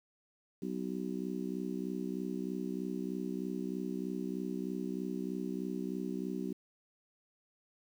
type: harmonic tone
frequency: 63.2 Hz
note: B1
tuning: 41 cents sharp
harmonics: 3 / 4 / 5 / 6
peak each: -39 / -40 / -41 / -42 dBFS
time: 0.62-6.53 s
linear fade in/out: 5 ms
effects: 10-bit